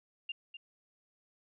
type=tone with echo; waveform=sine; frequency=2794 Hz; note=F7; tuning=in tune; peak=-35 dBFS; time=0.29-0.32 s; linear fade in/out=5 ms; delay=250 ms; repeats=1; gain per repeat=-9 dB; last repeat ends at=0.57 s; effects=none